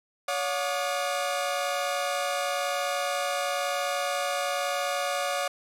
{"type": "tone cluster", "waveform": "sawtooth", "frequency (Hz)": [566, 720, 1213], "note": ["C#5", "F#5", "D#6"], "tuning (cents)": [36, -47, -44], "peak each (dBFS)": [-26, -27, -30], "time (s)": [0.28, 5.48], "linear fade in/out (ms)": 5, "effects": ["low-pass 12000 Hz 12 dB/octave"]}